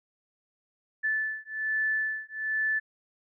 sine beating tone pair, 1747 / 1748.2 Hz, A6 / A6, -13 / -12 cents, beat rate 1.2 Hz, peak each -30 dBFS, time 1.03-2.8 s, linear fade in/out 20 ms, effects none

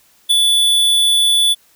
square tone with ADSR envelope, 3461 Hz, A7, 29 cents flat, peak -8 dBFS, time 0.29-1.55 s, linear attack 21 ms, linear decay 6 ms, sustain -3 dB, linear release 30 ms, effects white hiss -53 dBFS RMS until 1.75 s

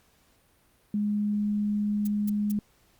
sine tone, 207.7 Hz, G#3, in tune, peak -24 dBFS, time 0.94-2.59 s, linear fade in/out 2 ms
violet noise bursts, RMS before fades -38 dBFS, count 3, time 2.05-2.519 s, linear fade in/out 5 ms, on 23 ms, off 200 ms
effects pink hiss -64 dBFS RMS until 2.99 s + Opus 48 kbps

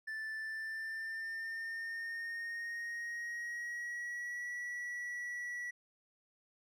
triangle tone with pitch glide, 1760 to 1941.6 Hz, A6 to B6, 0 to -30 cents, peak -37 dBFS, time 0.07-5.71 s, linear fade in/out 10 ms, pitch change +170 cents, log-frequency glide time 0.35-4.51 s, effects none

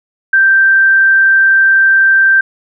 sine tone, 1568 Hz, G6, in tune, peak -5 dBFS, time 0.33-2.41 s, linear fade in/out 5 ms, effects none

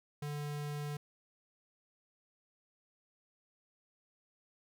square tone, 146.83 Hz, D3, in tune, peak -38 dBFS, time 0.22-0.97 s, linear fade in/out 5 ms, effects none

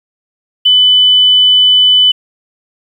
sine tone, 3000 Hz, F#7, 23 cents sharp, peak -4 dBFS, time 0.65-2.12 s, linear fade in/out 10 ms, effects 7-bit

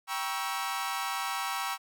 sawtooth chord, G diminished seventh, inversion none, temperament equal with one note detuned, 784 / 952.5 / 1108.7 / 1318.5 Hz, G5 / Bb5 / Db6 / Fb6, 0 / +37 / 0 / 0 cents, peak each -33 dBFS, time 0.07-1.78 s, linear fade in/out 50 ms, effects none

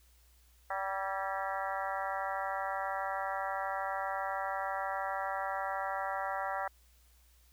harmonic tone with a mistuned harmonic, 193.3 Hz, G3, 24 cents flat, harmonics 3 / 4 / 5 / 6 / 7 / 8 / 9 / 10, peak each -41 / -37 / -41 / -43 / -41 / -45 / -47 / -45 dBFS, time 0.7-6.68 s, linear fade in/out 5 ms, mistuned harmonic 8, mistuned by +79 cents, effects added 60 Hz sine -62 dBFS peak until 7.52 s + white hiss -68 dBFS RMS until 7.52 s

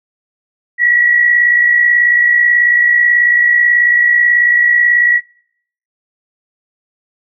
sine tone with amplitude modulation, 1928 Hz, B6, 42 cents flat, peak -5 dBFS, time 0.78-5.21 s, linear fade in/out 50 ms, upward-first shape sine, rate 58.3 Hz, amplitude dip 50%, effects noise-tail reverb RT60 0.7 s tail -25 dB re dry

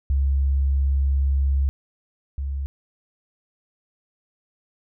sine tone pair in turn, 68.5 / 68.9 Hz, C#2 / C#2, -20 / -10 cents, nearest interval unison, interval 10 cents, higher second, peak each -17 / -24 dBFS, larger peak first, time 0.1-1.69 / 2.38-2.66 s, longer first, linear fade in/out 0 ms, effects none

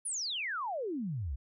sine exponential sweep, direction down, 10470 to 59 Hz, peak -33 dBFS, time 0.05-1.36 s, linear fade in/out 10 ms, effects none

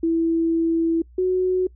sine tone pair in turn, 329.9 / 368.7 Hz, E4 / F#4, +1 / -6 cents, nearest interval major second, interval 193 cents, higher second, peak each -17 dBFS, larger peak neither, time 0.03-1.02 / 1.18-1.67 s, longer first, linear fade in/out 5 ms, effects noise-tail reverb RT60 0.1 s tail -24 dB re dry + added 60 Hz sine -45 dBFS peak until 1.75 s

